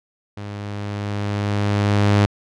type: tone with level ramp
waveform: sawtooth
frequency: 102.4 Hz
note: G#2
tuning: 24 cents flat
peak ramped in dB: -26 to -8 dBFS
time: 0.37-2.26 s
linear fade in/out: 5 ms
effects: low-pass 5000 Hz 12 dB/octave